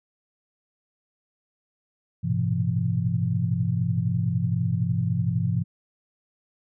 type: tone cluster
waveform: sine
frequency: 102.6 / 115.7 / 126.5 / 169.3 Hz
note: G#2 / A#2 / B2 / E3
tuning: -21 / -13 / +42 / +46 cents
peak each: -27 / -31 / -26 / -26 dBFS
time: 2.23-5.64 s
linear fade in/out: 20 ms
effects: none